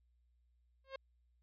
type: tone with exponential growth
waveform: sawtooth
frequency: 536 Hz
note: C5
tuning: 42 cents sharp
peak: -35 dBFS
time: 0.84-0.96 s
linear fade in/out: 5 ms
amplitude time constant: 26 ms
effects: added 60 Hz sine -70 dBFS peak until 1.42 s + resampled to 11025 Hz